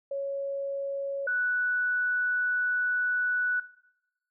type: tone pair in turn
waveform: sine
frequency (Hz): 554.4 / 1480.1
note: C#5 / F#6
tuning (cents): 0 / 0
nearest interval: octave + perfect fourth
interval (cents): 1700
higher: second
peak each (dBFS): -29 / -25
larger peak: second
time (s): 0.11-1.27 / 1.27-3.6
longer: second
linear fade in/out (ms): 5
effects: noise-tail reverb RT60 0.9 s tail -18 dB re dry